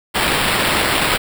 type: noise with sample-and-hold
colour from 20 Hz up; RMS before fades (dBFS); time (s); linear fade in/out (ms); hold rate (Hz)
white; -17; 0.14-1.18; 20; 6300
effects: none